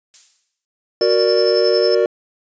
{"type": "noise with exponential decay", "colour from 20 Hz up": "violet", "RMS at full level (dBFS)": -32, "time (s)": [0.14, 0.65], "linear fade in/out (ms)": 0, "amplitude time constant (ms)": 110}
{"type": "chord", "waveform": "triangle", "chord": "Gb augmented", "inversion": "none", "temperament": "equal", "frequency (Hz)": [370, 466.2, 587.3], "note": ["Gb4", "Bb4", "D5"], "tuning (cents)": [0, 0, 0], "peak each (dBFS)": [-15, -14, -16], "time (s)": [1.01, 2.06], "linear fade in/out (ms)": 2}
{"type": "tone with tremolo", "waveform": "sine", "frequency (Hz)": 5274, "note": "E8", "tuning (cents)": 0, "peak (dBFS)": -19, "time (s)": [1.01, 1.95], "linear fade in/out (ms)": 5, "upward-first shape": "sine", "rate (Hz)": 11, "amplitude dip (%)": 60}
{"effects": ["resampled to 16000 Hz"]}